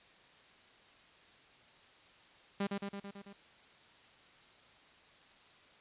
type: tone with echo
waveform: sawtooth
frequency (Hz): 199.6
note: G3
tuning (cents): +32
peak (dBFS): -28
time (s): 2.6-2.67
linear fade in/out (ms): 5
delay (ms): 110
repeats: 6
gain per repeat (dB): -3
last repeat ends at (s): 3.33
effects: white hiss -61 dBFS RMS until 5.8 s + resampled to 8000 Hz